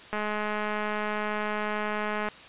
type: click train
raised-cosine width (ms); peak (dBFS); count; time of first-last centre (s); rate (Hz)
0.5; -16; 456; 0.13-2.286; 211
effects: white hiss -47 dBFS RMS until 2.48 s + resampled to 8000 Hz